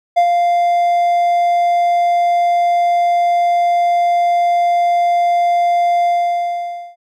triangle tone with ADSR envelope, 697 Hz, F5, 4 cents flat, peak -5 dBFS, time 0.16-6.96 s, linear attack 18 ms, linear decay 73 ms, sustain -4 dB, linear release 900 ms, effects none

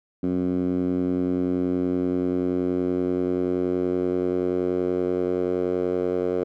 10% pulse tone with band-pass filter sweep, 90.5 Hz, F#2, 38 cents flat, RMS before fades -24 dBFS, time 0.23-6.44 s, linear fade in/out 5 ms, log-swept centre 250 to 440 Hz, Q 2.4, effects none

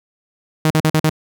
sawtooth tone bursts, 156.4 Hz, D#3, 9 cents sharp, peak -8 dBFS, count 5, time 0.65-1.096 s, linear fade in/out 2 ms, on 54 ms, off 44 ms, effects none

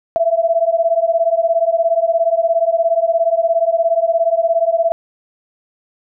sine beating tone pair, 658 / 675 Hz, E5 / E5, -3 / +41 cents, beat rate 17 Hz, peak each -15 dBFS, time 0.16-4.92 s, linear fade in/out 0 ms, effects none

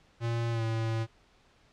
square tone with pitch glide, 116.6 to 112.82 Hz, A#2 to A2, +1 to +44 cents, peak -29 dBFS, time 0.2-1.07 s, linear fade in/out 50 ms, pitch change -57 cents, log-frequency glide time 0.51-0.63 s, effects pink hiss -63 dBFS RMS until 1.72 s + low-pass 5000 Hz 12 dB/octave

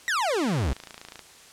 40% pulse exponential sweep, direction down, 1975.5 to 57.1 Hz, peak -22 dBFS, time 0.08-0.73 s, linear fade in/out 0 ms
click train, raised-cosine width 0.2 ms, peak -23 dBFS, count 14, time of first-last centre 0.73-1.193 s, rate 28.1 Hz
effects white hiss -50 dBFS RMS until 1.52 s + low-pass 9000 Hz 12 dB/octave

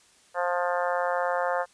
harmonic tone, 176.7 Hz, F3, 21 cents sharp, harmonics 3 / 4 / 5 / 6 / 7 / 8 / 9 / 10, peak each -28 / -30 / -32 / -34 / -35 / -36 / -37 / -38 dBFS, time 0.34-1.66 s, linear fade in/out 50 ms, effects white hiss -59 dBFS RMS until 1.73 s + resampled to 22050 Hz

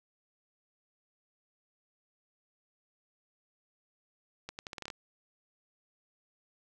accelerating click train, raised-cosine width 0.2 ms, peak -23 dBFS, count 9, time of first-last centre 4.49-4.902 s, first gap 99 ms, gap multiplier 0.8, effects none

